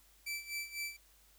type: tone with tremolo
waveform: sawtooth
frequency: 2326 Hz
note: D7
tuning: 17 cents flat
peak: -33 dBFS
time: 0.26-0.97 s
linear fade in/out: 10 ms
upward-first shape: sine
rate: 4 Hz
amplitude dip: 80%
effects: added 50 Hz sine -67 dBFS peak until 1.38 s + white hiss -66 dBFS RMS until 1.38 s